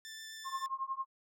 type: tone with vibrato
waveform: 15% pulse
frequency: 1768 Hz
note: A6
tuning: 8 cents sharp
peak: -39 dBFS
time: 0.05-0.66 s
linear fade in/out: 0 ms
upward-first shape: triangle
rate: 7.7 Hz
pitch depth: 10 cents each way
type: tone with tremolo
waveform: sine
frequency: 1069 Hz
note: C6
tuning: 37 cents sharp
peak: -31 dBFS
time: 0.44-1.06 s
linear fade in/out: 50 ms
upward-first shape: triangle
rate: 11 Hz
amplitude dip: 100%
effects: none